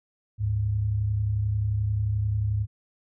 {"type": "tone pair together", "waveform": "sine", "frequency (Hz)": [73.36, 104.7], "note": ["D2", "G#2"], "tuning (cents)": [-1, 15], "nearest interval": "tritone", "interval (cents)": 616, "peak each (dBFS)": [-31, -23], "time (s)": [0.38, 2.67], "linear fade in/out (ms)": 50, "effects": []}